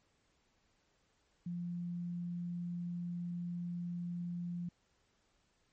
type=tone; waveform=sine; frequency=174.2 Hz; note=F3; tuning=4 cents flat; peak=-37 dBFS; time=1.46-4.69 s; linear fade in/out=5 ms; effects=pink hiss -75 dBFS RMS until 5.72 s + MP3 32 kbps